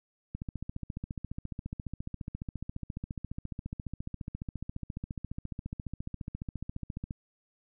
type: click train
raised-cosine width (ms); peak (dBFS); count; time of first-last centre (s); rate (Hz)
5; -24; 99; 0.35-7.109; 14.5
effects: none